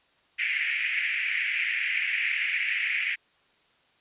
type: band-pass noise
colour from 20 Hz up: white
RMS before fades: -28 dBFS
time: 0.38-3.16 s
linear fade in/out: 20 ms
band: 1900 to 2500 Hz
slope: 48 dB/octave
effects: white hiss -64 dBFS RMS until 4 s + resampled to 8000 Hz